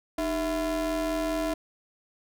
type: ring-modulated tone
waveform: square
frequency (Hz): 174.8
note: F3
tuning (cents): +2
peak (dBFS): -24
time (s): 0.18-1.54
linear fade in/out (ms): 5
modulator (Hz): 482
effects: none